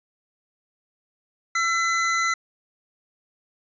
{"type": "tone pair together", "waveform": "square", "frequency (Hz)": [1345, 2019], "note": ["E6", "B6"], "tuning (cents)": [34, 38], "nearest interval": "perfect fifth", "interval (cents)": 704, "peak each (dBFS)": -24, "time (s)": [1.55, 2.34], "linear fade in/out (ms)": 5, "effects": ["resampled to 16000 Hz"]}